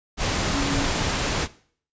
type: tone in noise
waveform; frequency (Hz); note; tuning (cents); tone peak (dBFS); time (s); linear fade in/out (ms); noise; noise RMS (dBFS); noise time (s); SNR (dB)
sine; 279.9; C#4; +17; -26; 0.5-0.88; 50; pink; -24; 0.17-1.48; -5
effects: noise-tail reverb RT60 0.5 s tail -18 dB re dry + resampled to 16000 Hz